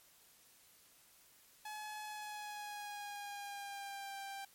sawtooth tone with pitch glide, 850 to 788.5 Hz, G#5 to G5, +40 to +10 cents, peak -40 dBFS, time 1.65-4.45 s, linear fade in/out 5 ms, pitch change -130 cents, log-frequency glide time 2.05-4.16 s, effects white hiss -65 dBFS RMS until 4.54 s + MP3 64 kbps

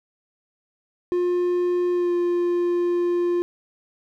triangle tone with pitch glide, 355.1 to 350.2 Hz, F4 to F4, +29 to +5 cents, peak -17 dBFS, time 1.12-3.42 s, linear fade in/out 0 ms, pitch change -24 cents, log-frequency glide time 1.92-2.12 s, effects none

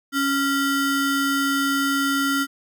square ring-modulated tone, 830.6 Hz, G#5, in tune, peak -17 dBFS, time 0.12-2.47 s, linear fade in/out 50 ms, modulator 554 Hz, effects none

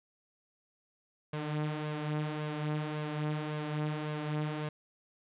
sawtooth tone with flanger, 151.5 Hz, D#3, 46 cents flat, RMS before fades -35 dBFS, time 1.33-4.69 s, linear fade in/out 5 ms, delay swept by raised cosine 1.8 to 6.5 ms, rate 1.8 Hz, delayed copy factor +0.5, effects resampled to 8000 Hz + 10-bit

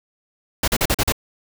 pink noise bursts, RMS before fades -18 dBFS, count 6, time 0.63-1.123 s, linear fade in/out 5 ms, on 48 ms, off 41 ms, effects none

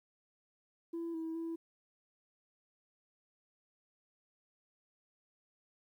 sine tone with pitch steps, 334.9 / 324.3 / 330.3 Hz, E4 / E4 / E4, +27 / -28 / +4 cents, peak -35 dBFS, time 0.93-1.56 s, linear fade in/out 10 ms, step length 210 ms, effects tanh soft clip ceiling -35 dBFS + 12-bit

